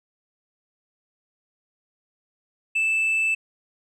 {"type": "tone with tanh clipping", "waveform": "sine", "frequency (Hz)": 2637, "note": "E7", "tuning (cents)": 0, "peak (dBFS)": -20, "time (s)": [2.75, 3.35], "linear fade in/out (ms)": 10, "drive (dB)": 2, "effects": []}